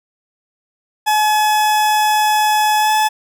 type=tone with pitch glide; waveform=40% pulse; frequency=852 to 860.4 Hz; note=G#5 to A5; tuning=+44 to -39 cents; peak=-11 dBFS; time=1.06-3.09 s; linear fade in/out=20 ms; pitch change=+17 cents; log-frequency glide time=2.79-2.91 s; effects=none